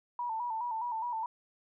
sine tone with vibrato, 927 Hz, A#5, 10 cents flat, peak -32 dBFS, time 0.19-1.26 s, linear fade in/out 2 ms, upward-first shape square, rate 4.8 Hz, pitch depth 73 cents each way, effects none

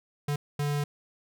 square tone bursts at uneven times, 145.4 Hz, D3, 17 cents flat, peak -27 dBFS, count 2, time 0.28-0.36 / 0.59-0.84 s, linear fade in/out 5 ms, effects none

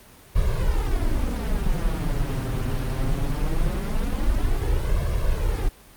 brown noise with flanger, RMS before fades -22 dBFS, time 0.35-5.69 s, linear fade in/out 10 ms, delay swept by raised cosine 1.8 to 7.8 ms, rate 0.21 Hz, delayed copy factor +1, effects pink hiss -49 dBFS RMS until 5.96 s + Opus 32 kbps

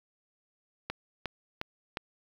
click train, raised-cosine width 0.3 ms, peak -17 dBFS, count 4, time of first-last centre 0.9-1.971 s, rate 2.8 Hz, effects 8-bit

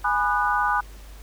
sine chord, G# minor seventh, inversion none, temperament equal with one note detuned, 830.6 / 987.8 / 1215.4 / 1480 Hz, G#5 / B5 / D#6 / F#6, 0 / 0 / -41 / 0 cents, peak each -25 dBFS, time 0.04-0.81 s, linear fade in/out 10 ms, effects added 50 Hz sine -40 dBFS peak until 1.22 s + pink hiss -50 dBFS RMS until 1.22 s

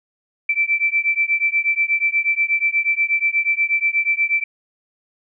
sine beating tone pair, 2328 / 2336.3 Hz, D7 / D7, -16 / -10 cents, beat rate 8.3 Hz, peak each -19 dBFS, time 0.49-4.44 s, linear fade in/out 5 ms, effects none

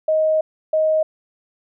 sine tone pair in turn, 627 / 627 Hz, D#5 / D#5, +13 / +13 cents, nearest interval unison, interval 0 cents, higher neither, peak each -14 dBFS, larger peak neither, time 0.08-0.41 / 0.73-1.03 s, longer first, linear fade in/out 5 ms, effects none

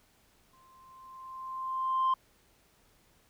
sine tone with exponential growth, 1046.5 Hz, C6, in tune, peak -21 dBFS, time 0.53-2.14 s, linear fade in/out 5 ms, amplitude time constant 350 ms, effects tanh soft clip ceiling -22 dBFS + pink hiss -66 dBFS RMS until 3.29 s

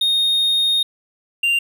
triangle tone pair in turn, 3704 / 2782 Hz, A#7 / F7, -12 / -7 cents, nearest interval perfect fourth, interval 495 cents, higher first, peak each -13 dBFS, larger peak neither, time 0.01-0.83 / 1.43-1.59 s, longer first, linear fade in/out 5 ms, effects none

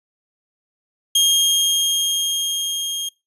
sawtooth tone with level ramp, 3234 Hz, G#7, 47 cents flat, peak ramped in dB -9 to -20 dBFS, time 1.15-3.09 s, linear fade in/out 5 ms, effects noise-tail reverb RT60 0.2 s tail -21 dB re dry + resampled to 32000 Hz

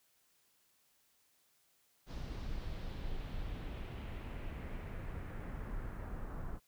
brown noise with low-pass filter sweep, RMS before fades -42 dBFS, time 2.06-6.6 s, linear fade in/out 50 ms, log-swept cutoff 5200 to 1300 Hz, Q 1.7, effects white hiss -73 dBFS RMS until 6.67 s

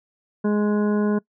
harmonic tone, 208.6 Hz, G#3, 8 cents sharp, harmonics 1 / 2 / 3 / 4 / 5 / 7 / 8, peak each -19 / -24 / -33 / -40 / -35 / -37 / -45 dBFS, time 0.44-1.19 s, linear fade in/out 10 ms, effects noise-tail reverb RT60 0.1 s tail -23 dB re dry

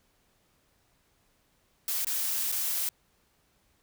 blue noise with dropouts, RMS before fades -30 dBFS, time 1.88-2.89 s, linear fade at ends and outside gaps 1 ms, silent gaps 2.047-2.069 / 2.518-2.523 s, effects pink hiss -69 dBFS RMS until 3.82 s

